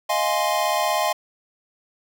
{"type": "chord", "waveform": "square", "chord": "F minor seventh", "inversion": "third", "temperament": "equal", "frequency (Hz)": [622.3, 698.5, 830.6, 1046.5], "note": ["Eb5", "F5", "Ab5", "C6"], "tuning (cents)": [0, 0, 0, 0], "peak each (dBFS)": -26, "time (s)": [0.09, 1.13], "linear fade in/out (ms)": 10, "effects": []}